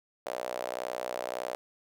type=tone with high-pass filter; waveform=sawtooth; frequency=61.74 Hz; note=B1; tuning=in tune; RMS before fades=-36 dBFS; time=0.26-1.55 s; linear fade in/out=0 ms; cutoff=590 Hz; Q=4.1; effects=none